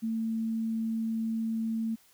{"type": "tone", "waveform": "sine", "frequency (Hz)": 224.4, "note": "A3", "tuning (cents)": 34, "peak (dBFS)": -28, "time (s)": [0.02, 1.96], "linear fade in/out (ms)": 20, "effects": ["white hiss -62 dBFS RMS until 2.13 s"]}